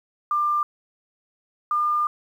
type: tone pair in turn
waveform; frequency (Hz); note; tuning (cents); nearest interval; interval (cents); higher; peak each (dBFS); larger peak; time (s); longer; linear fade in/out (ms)
sine; 1193 / 1204.1; D6 / D6; +27 / +43; unison; 16; second; -19; neither; 0.31-0.63 / 1.71-2.07; second; 2
effects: 9-bit